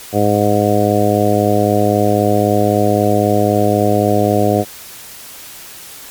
harmonic tone, 103.83 Hz, G#2, in tune, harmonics 1 / 2 / 3 / 4 / 5 / 6 / 7, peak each -18 / -18 / -18 / -18 / -18 / -18 / -18 dBFS, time 0.12-4.65 s, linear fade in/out 50 ms, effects white hiss -34 dBFS RMS until 6.1 s + MP3 96 kbps

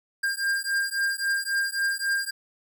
square beating tone pair, 1600 / 1603.7 Hz, G6 / G6, +35 / +39 cents, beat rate 3.7 Hz, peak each -28 dBFS, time 0.23-2.31 s, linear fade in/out 10 ms, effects none

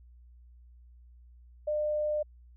sine tone, 602 Hz, D5, 43 cents sharp, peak -27 dBFS, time 1.67-2.23 s, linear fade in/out 10 ms, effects added 60 Hz sine -52 dBFS peak until 2.56 s

